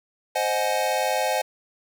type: chord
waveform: square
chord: Ab dominant seventh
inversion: first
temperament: equal with one note detuned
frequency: 523.3 / 622.3 / 740 / 841.7 Hz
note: C5 / Eb5 / Gb5 / Ab5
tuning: 0 / 0 / 0 / +23 cents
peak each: -28 dBFS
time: 0.35-1.42 s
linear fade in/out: 10 ms
effects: none